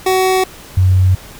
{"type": "tone pair in turn", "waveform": ["25% pulse", "sine"], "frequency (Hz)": [375.1, 92.99], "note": ["F#4", "F#2"], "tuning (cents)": [24, 9], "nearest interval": "2 octaves", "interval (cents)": 2415, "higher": "first", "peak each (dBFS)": -7, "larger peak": "neither", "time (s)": [[0.06, 0.44], [0.77, 1.15]], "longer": "neither", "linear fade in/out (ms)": 5, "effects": ["pink hiss -36 dBFS RMS until 1.39 s"]}